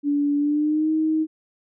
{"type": "tone with pitch glide", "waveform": "sine", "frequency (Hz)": [288.3, 314.4], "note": ["D4", "D#4"], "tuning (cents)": [-32, 18], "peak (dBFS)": -18, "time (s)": [0.03, 1.27], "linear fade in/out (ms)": 50, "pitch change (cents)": 150, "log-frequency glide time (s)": [0.37, 0.91], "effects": []}